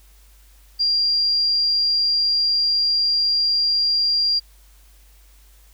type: tone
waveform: sine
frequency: 4774 Hz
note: D8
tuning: 28 cents sharp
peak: -16 dBFS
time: 0.79-4.4 s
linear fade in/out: 20 ms
effects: added 50 Hz sine -48 dBFS peak until 5.73 s + white hiss -56 dBFS RMS until 5.73 s